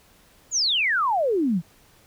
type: exponential sweep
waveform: sine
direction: down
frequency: 7200 to 155.5 Hz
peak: -19 dBFS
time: 0.51-1.62 s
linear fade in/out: 50 ms
effects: pink hiss -56 dBFS RMS until 2.06 s